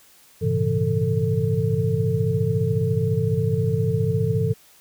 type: tone cluster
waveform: sine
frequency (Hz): 101.3 / 115.7 / 135.2 / 165.2 / 445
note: G#2 / A#2 / C#3 / E3 / A4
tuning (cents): -43 / -13 / -43 / +4 / +20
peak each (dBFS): -25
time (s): 0.41-4.54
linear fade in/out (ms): 20
effects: white hiss -53 dBFS RMS until 4.8 s